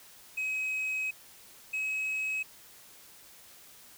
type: tone pair in turn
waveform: sine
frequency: 2542 / 2557 Hz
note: D#7 / D#7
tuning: +36 / +47 cents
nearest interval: unison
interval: 11 cents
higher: second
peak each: -27 dBFS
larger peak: neither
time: 0.37-1.11 / 1.73-2.43 s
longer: first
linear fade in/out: 10 ms
effects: tanh soft clip ceiling -29 dBFS + white hiss -54 dBFS RMS until 3.97 s